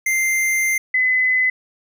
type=tone pair in turn; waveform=square / sine; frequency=2090 / 2021 Hz; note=C7 / B6; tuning=-2 / +39 cents; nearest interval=minor second; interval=59 cents; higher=first; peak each=-17 / -14 dBFS; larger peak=second; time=0.06-0.78 / 0.94-1.5 s; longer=first; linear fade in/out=5 ms; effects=none